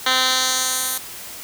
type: tone with band-pass filter sweep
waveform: 10% pulse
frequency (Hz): 258.1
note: C4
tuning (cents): -23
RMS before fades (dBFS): -20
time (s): 0.06-0.98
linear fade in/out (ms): 5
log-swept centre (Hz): 3000 to 12000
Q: 1.3
effects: white hiss -35 dBFS RMS until 1.43 s